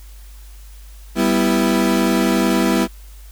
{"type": "chord", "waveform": "35% pulse", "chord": "E minor", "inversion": "first", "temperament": "equal", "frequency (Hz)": [196, 246.9, 329.6], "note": ["G3", "B3", "E4"], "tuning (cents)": [0, 0, 0], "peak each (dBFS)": -17, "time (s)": [1.15, 2.88], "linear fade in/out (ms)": 50, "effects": ["added 50 Hz sine -36 dBFS peak until 3.31 s", "white hiss -49 dBFS RMS until 3.31 s"]}